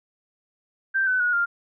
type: tone with pitch steps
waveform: sine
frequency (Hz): 1568 / 1509.3 / 1452.9 / 1398.5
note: G6 / F#6 / F#6 / F6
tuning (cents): 0 / +34 / -32 / +2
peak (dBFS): -19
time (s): 0.94-1.46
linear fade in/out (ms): 20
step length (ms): 130
effects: none